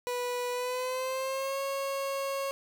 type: tone with pitch glide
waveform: 30% pulse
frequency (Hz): 491.2 to 548.2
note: B4 to C#5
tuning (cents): -9 to -19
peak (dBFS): -28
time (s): 0.07-2.51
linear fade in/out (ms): 0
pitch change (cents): +190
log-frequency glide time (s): 0.51-1.6
effects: none